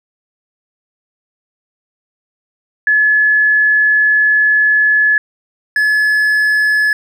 sine / triangle tone pair in turn, 1710 / 1710 Hz, A6 / A6, -50 / -50 cents, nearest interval unison, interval 0 cents, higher neither, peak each -8 dBFS, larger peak neither, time 2.87-5.18 / 5.76-6.93 s, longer first, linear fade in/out 2 ms, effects none

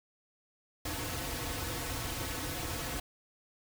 pink noise with comb filter, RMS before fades -37 dBFS, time 0.85-3 s, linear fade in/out 5 ms, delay 5 ms, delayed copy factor -1, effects none

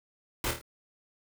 pink noise with echo, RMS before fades -31 dBFS, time 0.44-0.51 s, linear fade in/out 2 ms, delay 26 ms, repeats 4, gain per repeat -5 dB, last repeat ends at 0.614 s, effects none

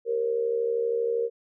sine tone with amplitude modulation, 466.2 Hz, A#4, in tune, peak -20 dBFS, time 0.05-1.3 s, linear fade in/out 50 ms, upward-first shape sine, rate 72.6 Hz, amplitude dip 70%, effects none

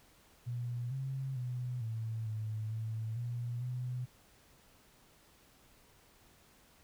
sine tone with pitch steps, 120.8 / 133.9 / 124.3 / 112.4 / 108.8 / 111.2 / 119.9 / 125 Hz, B2 / C3 / B2 / A2 / A2 / A2 / A#2 / B2, -38 / +40 / +12 / +37 / -19 / +19 / +49 / +21 cents, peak -35 dBFS, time 0.46-4.06 s, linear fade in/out 20 ms, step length 450 ms, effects pink hiss -64 dBFS RMS until 6.83 s

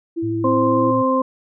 sine tone with vibrato, 331.8 Hz, E4, 11 cents sharp, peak -20 dBFS, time 0.16-0.92 s, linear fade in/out 20 ms, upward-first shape sine, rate 13 Hz, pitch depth 13 cents each way
sine tone with pitch glide, 109.6 to 116.05 Hz, A2 to A#2, -6 to -7 cents, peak -25 dBFS, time 0.22-1.03 s, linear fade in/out 20 ms, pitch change +99 cents, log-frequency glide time 0.53-0.88 s
harmonic tone, 261.6 Hz, C4, in tune, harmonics 1 / 2 / 4, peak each -19 / -19 / -19 dBFS, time 0.44-1.22 s, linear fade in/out 5 ms
effects none

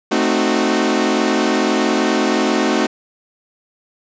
sawtooth chord, A diminished seventh, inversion none, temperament equal with one note detuned, 220 / 261.6 / 307.7 / 370 Hz, A3 / C4 / Eb4 / Gb4, 0 / 0 / -19 / 0 cents, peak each -16 dBFS, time 0.11-2.87 s, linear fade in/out 10 ms, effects resampled to 16000 Hz + 7-bit

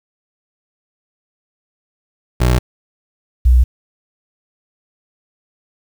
25% pulse / sine tone pair in turn, 61.6 / 61.82 Hz, B1 / B1, -4 / +2 cents, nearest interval unison, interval 6 cents, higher second, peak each -7 / -6 dBFS, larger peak second, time 2.4-2.59 / 3.45-3.64 s, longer neither, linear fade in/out 10 ms, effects 7-bit

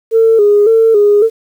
sine tone with vibrato, 430.9 Hz, A4, 36 cents flat, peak -4 dBFS, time 0.11-1.3 s, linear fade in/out 50 ms, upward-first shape square, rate 1.8 Hz, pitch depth 77 cents each way, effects tanh soft clip ceiling 0 dBFS + 7-bit

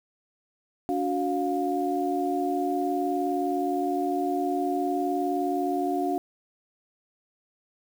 sine tone cluster, 286.6 / 366.1 / 707 Hz, D4 / F#4 / F5, -42 / -18 / +21 cents, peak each -28 / -29 / -28 dBFS, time 0.89-6.18 s, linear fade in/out 0 ms, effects 8-bit

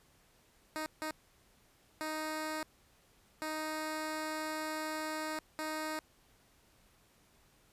10% pulse tone bursts at uneven times, 311.1 Hz, D#4, in tune, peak -28 dBFS, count 5, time 0.76-0.86 / 1.02-1.11 / 2.01-2.63 / 3.42-5.39 / 5.59-5.99 s, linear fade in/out 0 ms, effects pink hiss -67 dBFS RMS until 7.72 s + resampled to 32000 Hz

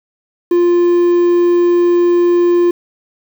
triangle tone with quantisation, 349.2 Hz, F4, in tune, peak -6 dBFS, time 0.51-2.71 s, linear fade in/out 5 ms, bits 6, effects none

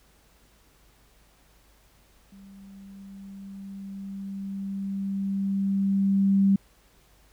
sine tone with level ramp, 196 Hz, G3, in tune, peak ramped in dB -46 to -16 dBFS, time 2.32-6.56 s, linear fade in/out 5 ms, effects added 50 Hz sine -61 dBFS peak until 7.32 s + pink hiss -61 dBFS RMS until 7.32 s

